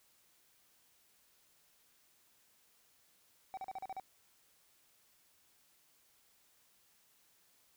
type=tone bursts; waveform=triangle; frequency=765 Hz; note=G5; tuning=42 cents flat; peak=-38 dBFS; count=7; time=3.54-3.998 s; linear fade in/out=0 ms; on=32 ms; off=39 ms; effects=white hiss -70 dBFS RMS until 7.76 s